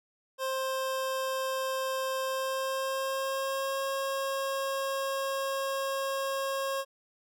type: tone with pitch glide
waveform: 25% pulse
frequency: 527 to 542.8 Hz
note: C5 to C#5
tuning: +12 to -36 cents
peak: -26 dBFS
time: 0.38-6.85 s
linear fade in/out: 50 ms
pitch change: +52 cents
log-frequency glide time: 2.25-3.83 s
effects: none